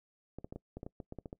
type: clicks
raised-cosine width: 2 ms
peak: -29 dBFS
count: 12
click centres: 0.386 / 0.445 / 0.525 / 0.56 / 0.77 / 0.831 / 0.865 / 1.002 / 1.124 / 1.187 / 1.258 / 1.329 s
effects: noise-tail reverb RT60 0.1 s tail -23 dB re dry